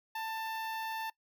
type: tone with notch filter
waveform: sawtooth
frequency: 889 Hz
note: A5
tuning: 18 cents sharp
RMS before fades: -38 dBFS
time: 0.15-1.1 s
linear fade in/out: 5 ms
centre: 7800 Hz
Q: 0.86
effects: noise-tail reverb RT60 0.1 s tail -21 dB re dry